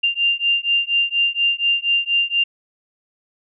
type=beating tone pair; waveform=sine; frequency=2788 / 2792.2 Hz; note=F7 / F7; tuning=-4 / -1 cents; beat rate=4.2 Hz; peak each=-19 dBFS; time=0.03-2.44 s; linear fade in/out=10 ms; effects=none